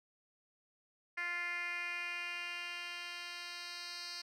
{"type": "tone with band-pass filter sweep", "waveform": "10% pulse", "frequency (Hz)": 349.2, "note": "F4", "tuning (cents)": 0, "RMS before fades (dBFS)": -42, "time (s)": [1.17, 4.22], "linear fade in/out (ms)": 10, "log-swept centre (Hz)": [2000, 4300], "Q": 3.9, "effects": []}